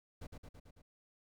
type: noise with echo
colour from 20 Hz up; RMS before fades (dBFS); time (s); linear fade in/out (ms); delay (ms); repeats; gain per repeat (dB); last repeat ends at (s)
brown; -45; 0.21-0.27; 10; 110; 5; -3; 0.82
effects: none